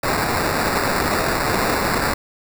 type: noise with sample-and-hold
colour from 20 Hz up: blue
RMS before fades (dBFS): -20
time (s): 0.03-2.14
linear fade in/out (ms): 5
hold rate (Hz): 3150
effects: none